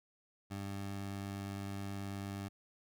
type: tone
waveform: 20% pulse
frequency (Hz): 99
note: G2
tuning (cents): +18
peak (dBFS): -35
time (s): 0.5-2.49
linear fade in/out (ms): 20
effects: none